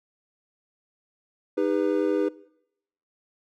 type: chord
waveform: triangle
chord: Eb augmented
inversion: none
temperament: equal with one note detuned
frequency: 311.1 / 402.3 / 493.9 Hz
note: Eb4 / G4 / B4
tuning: 0 / +45 / 0 cents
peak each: -24 dBFS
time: 1.57-2.29 s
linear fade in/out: 10 ms
effects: noise-tail reverb RT60 0.8 s tail -21 dB re dry